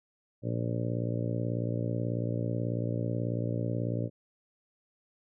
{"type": "harmonic tone", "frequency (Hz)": 58.27, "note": "A#1", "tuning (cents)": 0, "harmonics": [2, 3, 4, 5, 6, 7, 8, 9, 10], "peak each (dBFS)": [-31, -37, -40, -38, -44, -43, -44, -41, -42], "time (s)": [0.42, 4.1], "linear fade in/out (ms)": 50, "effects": []}